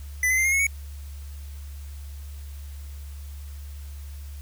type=tone with pitch steps; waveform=square; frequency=2000 / 2044 / 2090 / 2136 / 2184 / 2232 Hz; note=B6 / C7 / C7 / C7 / C#7 / C#7; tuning=+21 / -41 / -2 / +35 / -26 / +11 cents; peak=-20 dBFS; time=0.23-0.668 s; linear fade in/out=2 ms; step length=73 ms; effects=added 71 Hz sine -35 dBFS peak until 4.41 s + white hiss -52 dBFS RMS until 4.41 s